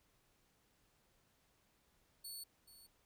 15% pulse tone with echo, 4435 Hz, C#8, in tune, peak -40 dBFS, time 2.24-2.44 s, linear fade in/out 10 ms, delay 430 ms, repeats 1, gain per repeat -13 dB, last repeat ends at 2.87 s, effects pink hiss -75 dBFS RMS until 3.05 s

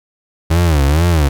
35% pulse tone with vibrato, 77.78 Hz, D#2, in tune, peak -8 dBFS, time 0.5-1.29 s, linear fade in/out 10 ms, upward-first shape sine, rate 2.2 Hz, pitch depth 210 cents each way, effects 8-bit

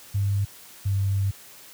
sine tone pair in turn, 99.9 / 98.3 Hz, G2 / G2, +33 / +5 cents, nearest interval unison, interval 28 cents, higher first, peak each -20 dBFS, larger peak neither, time 0.14-0.45 / 0.85-1.31 s, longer second, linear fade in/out 10 ms, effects white hiss -47 dBFS RMS until 1.73 s + high-pass 60 Hz 12 dB/octave

